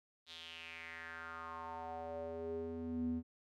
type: tone with band-pass filter sweep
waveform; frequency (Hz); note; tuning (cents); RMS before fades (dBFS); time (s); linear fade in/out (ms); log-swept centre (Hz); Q
square; 82.41; E2; 0; -44; 0.26-3.23; 50; 3800 to 210; 4.6
effects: none